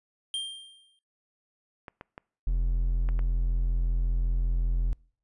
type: tone with exponential decay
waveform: square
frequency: 3182 Hz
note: G7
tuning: 25 cents sharp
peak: -28 dBFS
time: 0.34-0.99 s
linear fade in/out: 1 ms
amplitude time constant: 140 ms
type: clicks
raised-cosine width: 0.5 ms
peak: -26 dBFS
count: 5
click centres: 1.882 / 2.011 / 2.179 / 3.089 / 3.192 s
type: tone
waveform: triangle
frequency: 42.66 Hz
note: F1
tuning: 40 cents flat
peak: -21 dBFS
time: 2.47-4.93 s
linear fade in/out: 0 ms
effects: noise-tail reverb RT60 0.5 s tail -26 dB re dry + resampled to 24000 Hz